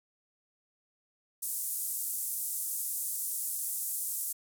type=band-pass noise; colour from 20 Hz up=pink; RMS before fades=-35 dBFS; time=1.42-4.33 s; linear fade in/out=10 ms; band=8700 to 15000 Hz; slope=24 dB/octave; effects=none